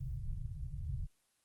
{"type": "low-pass noise", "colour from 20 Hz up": "pink", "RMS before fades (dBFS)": -40, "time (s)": [0, 1.07], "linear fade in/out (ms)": 10, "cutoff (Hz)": 150, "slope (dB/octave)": 96, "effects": ["white hiss -75 dBFS RMS until 1.44 s", "Opus 24 kbps"]}